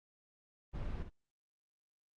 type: noise with echo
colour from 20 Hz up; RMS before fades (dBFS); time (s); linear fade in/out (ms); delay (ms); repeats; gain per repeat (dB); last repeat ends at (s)
brown; -39; 0.73-1.04; 20; 61; 1; -7; 1.101
effects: low-pass 4000 Hz 12 dB/octave + Opus 32 kbps